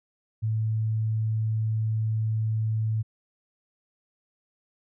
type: tone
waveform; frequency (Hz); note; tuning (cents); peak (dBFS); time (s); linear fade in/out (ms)
sine; 110; A2; 0; -23; 0.42-3.03; 20
effects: none